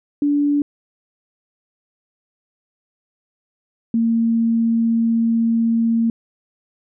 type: tone pair in turn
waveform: sine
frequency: 289.3 / 229 Hz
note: D4 / A#3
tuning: -26 / -31 cents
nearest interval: major third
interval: 405 cents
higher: first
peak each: -14 dBFS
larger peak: neither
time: 0.22-0.62 / 3.94-6.1 s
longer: second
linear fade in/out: 2 ms
effects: none